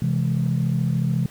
sine chord, C augmented, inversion none, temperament equal, 130.81 / 164.81 / 207.7 Hz, C3 / E3 / G#3, 0 / 0 / 0 cents, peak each -21 / -22 / -26 dBFS, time 0.02-1.26 s, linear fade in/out 2 ms, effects tanh soft clip ceiling -12 dBFS + pink hiss -47 dBFS RMS until 1.3 s

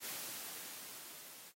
white noise with level ramp, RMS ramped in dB -43 to -55 dBFS, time 0-1.53 s, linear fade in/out 50 ms, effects high-pass 150 Hz 12 dB/octave + AAC 48 kbps

